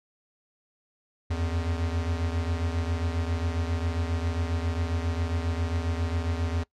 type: beating tone pair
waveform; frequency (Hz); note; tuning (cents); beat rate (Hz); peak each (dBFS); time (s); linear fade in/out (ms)
square; 82.41 / 89.81; E2 / F2; 0 / +49; 7.4; -28 / -33; 1.3-6.64; 10
effects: noise-tail reverb RT60 0.1 s tail -21 dB re dry + low-pass 6000 Hz 12 dB/octave